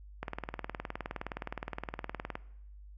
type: click train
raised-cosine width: 0.5 ms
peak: -21 dBFS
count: 42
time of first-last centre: 0.23-2.354 s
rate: 19.3 Hz
effects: noise-tail reverb RT60 0.8 s tail -20 dB re dry + added 50 Hz sine -48 dBFS peak until 2.97 s